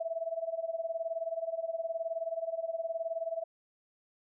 sine tone with tremolo, 659.3 Hz, E5, in tune, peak -29 dBFS, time 0-3.44 s, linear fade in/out 10 ms, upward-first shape sine, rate 19 Hz, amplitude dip 85%, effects none

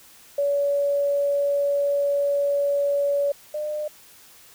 sine tone pair in turn, 568 / 602.8 Hz, C#5 / D5, +42 / +45 cents, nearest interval minor second, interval 103 cents, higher second, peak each -19 / -25 dBFS, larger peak first, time 0.38-3.32 / 3.54-3.88 s, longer first, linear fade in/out 5 ms, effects white hiss -50 dBFS RMS until 4.54 s

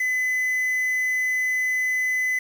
triangle tone with quantisation, 2015 Hz, B6, 34 cents sharp, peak -19 dBFS, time 0-2.39 s, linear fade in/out 5 ms, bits 7, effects none

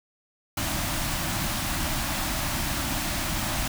pink band-stop noise, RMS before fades -28 dBFS, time 0.57-3.68 s, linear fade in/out 5 ms, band 350 to 560 Hz, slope 96 dB/octave, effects none

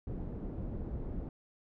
pink low-pass noise, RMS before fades -39 dBFS, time 0.07-1.29 s, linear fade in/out 2 ms, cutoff 350 Hz, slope 12 dB/octave, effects none

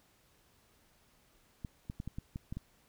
clicks, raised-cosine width 5 ms, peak -27 dBFS, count 8, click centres 1.648 / 1.899 / 2.001 / 2.076 / 2.185 / 2.359 / 2.525 / 2.57 s, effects pink hiss -68 dBFS RMS until 2.88 s

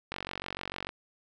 click train, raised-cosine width 0.3 ms, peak -19 dBFS, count 37, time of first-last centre 0.12-0.891 s, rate 46.7 Hz, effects none

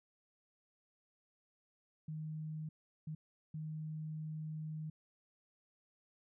sine tone bursts at uneven times, 155.56 Hz, D#3, in tune, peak -40 dBFS, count 3, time 2.08-2.69 / 3.07-3.15 / 3.54-4.9 s, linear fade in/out 5 ms, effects none

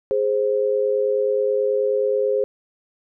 sine tone pair together, 415.3 / 524.6 Hz, G#4 / C5, 0 / +4 cents, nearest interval major third, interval 404 cents, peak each -20 dBFS, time 0.11-2.44 s, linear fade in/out 0 ms, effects none

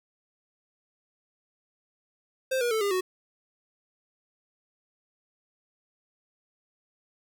square tone with pitch steps, 523.3 / 479.9 / 440 / 403.5 / 370 Hz, C5 / B4 / A4 / G#4 / F#4, 0 / -50 / 0 / -50 / 0 cents, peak -25 dBFS, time 2.51-3.01 s, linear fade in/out 10 ms, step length 100 ms, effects none

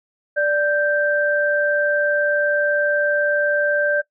sine tone pair together, 587 / 1568 Hz, D5 / G6, -1 / 0 cents, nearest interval octave + perfect fourth, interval 1701 cents, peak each -18 / -19 dBFS, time 0.36-4.02 s, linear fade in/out 20 ms, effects noise-tail reverb RT60 0.1 s tail -20 dB re dry

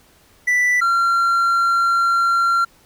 triangle tone pair in turn, 1975.5 / 1373.5 Hz, B6 / F6, 0 / -29 cents, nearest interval tritone, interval 629 cents, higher first, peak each -12 dBFS, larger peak neither, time 0.47-0.81 / 0.81-2.65 s, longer second, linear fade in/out 10 ms, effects pink hiss -53 dBFS RMS until 2.85 s

